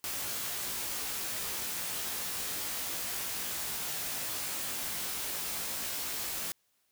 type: noise with comb filter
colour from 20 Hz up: white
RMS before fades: -36 dBFS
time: 0.04-6.52 s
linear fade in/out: 0 ms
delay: 18 ms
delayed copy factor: +0.85
effects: white hiss -74 dBFS RMS until 6.91 s